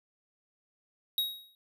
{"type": "tone with exponential decay", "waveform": "square", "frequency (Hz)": 3794, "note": "A#7", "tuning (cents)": 30, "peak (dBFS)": -25, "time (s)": [1.18, 1.55], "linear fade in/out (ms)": 1, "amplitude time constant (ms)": 80, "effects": []}